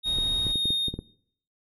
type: tone with pitch glide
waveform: triangle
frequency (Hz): 3729 to 3695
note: A#7 to A#7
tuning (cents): 0 to -16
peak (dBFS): -22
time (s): 0.03-0.92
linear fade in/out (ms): 50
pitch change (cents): -16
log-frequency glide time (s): 0.41-0.72
type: noise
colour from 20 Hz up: brown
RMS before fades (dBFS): -36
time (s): 0.05-0.53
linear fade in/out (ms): 20
type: clicks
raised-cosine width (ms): 3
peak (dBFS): -20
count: 8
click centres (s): 0.186 / 0.467 / 0.557 / 0.656 / 0.705 / 0.883 / 0.94 / 0.99
effects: noise-tail reverb RT60 0.6 s tail -19 dB re dry